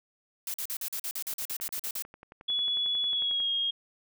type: noise bursts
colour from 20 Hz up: blue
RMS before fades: -34 dBFS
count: 14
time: 0.47-2.023 s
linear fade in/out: 2 ms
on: 71 ms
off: 43 ms
type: click train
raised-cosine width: 0.5 ms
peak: -32 dBFS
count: 24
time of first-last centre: 1.33-3.402 s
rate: 11.1 Hz
type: tone with pitch glide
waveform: sine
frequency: 3398 to 3256 Hz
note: G#7 to G#7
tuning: +39 to -35 cents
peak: -26 dBFS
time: 2.48-3.71 s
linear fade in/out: 10 ms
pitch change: -74 cents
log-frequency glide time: 3.08-3.5 s
effects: none